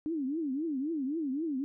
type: tone with vibrato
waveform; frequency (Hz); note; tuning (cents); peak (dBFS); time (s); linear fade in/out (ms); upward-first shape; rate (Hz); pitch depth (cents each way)
sine; 293.7; D4; 0; -30; 0.06-1.64; 0; triangle; 3.8; 270
effects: none